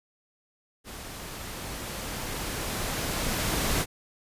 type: noise with level ramp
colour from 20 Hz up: pink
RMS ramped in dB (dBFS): -41 to -26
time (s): 0.84-3.86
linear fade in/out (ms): 50
effects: resampled to 32000 Hz